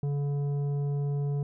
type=tone with tanh clipping; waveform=triangle; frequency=142.9 Hz; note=D3; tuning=47 cents flat; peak=-28 dBFS; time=0.03-1.43 s; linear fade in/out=2 ms; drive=13 dB; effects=none